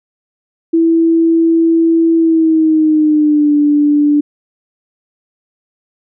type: tone with pitch glide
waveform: sine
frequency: 329.6 to 293.6 Hz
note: E4 to D4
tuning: 0 to 0 cents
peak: -7 dBFS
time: 0.73-4.21 s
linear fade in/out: 10 ms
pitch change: -200 cents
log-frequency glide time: 2.16-3.54 s
effects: none